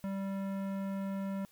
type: tone with tanh clipping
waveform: sine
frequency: 195.1 Hz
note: G3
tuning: 8 cents flat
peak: -36 dBFS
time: 0.04-1.45 s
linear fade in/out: 0 ms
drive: 17 dB
effects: white hiss -65 dBFS RMS until 1.51 s